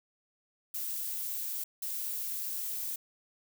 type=noise bursts at uneven times; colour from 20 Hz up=violet; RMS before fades=-36 dBFS; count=2; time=0.74-1.64 / 1.82-2.96 s; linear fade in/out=5 ms; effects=none